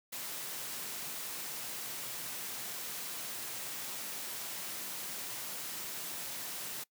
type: high-pass noise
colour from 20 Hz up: white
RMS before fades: -41 dBFS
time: 0.12-6.84 s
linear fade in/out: 10 ms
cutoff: 110 Hz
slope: 96 dB/octave
effects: noise-tail reverb RT60 0.1 s tail -22 dB re dry